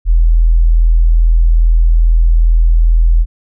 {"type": "tone", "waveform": "sine", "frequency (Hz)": 41.2, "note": "E1", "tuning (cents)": 0, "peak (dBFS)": -5, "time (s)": [0.05, 3.26], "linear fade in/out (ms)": 50, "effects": []}